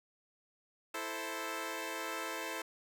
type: chord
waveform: 10% pulse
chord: A minor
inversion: second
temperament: equal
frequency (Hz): 329.6 / 440 / 523.3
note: E4 / A4 / C5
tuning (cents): 0 / 0 / 0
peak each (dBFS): -34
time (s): 0.94-2.62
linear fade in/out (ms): 5
effects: none